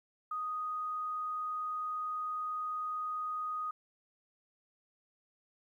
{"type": "tone", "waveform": "sine", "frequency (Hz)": 1244.5, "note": "D#6", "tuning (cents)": 0, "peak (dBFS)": -34, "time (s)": [0.31, 3.71], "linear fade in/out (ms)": 5, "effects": ["12-bit"]}